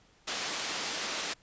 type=band-pass noise; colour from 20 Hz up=white; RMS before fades=-35 dBFS; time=0.27-1.34 s; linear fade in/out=10 ms; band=220 to 5700 Hz; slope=12 dB/octave; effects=pink hiss -63 dBFS RMS until 1.42 s + resampled to 16000 Hz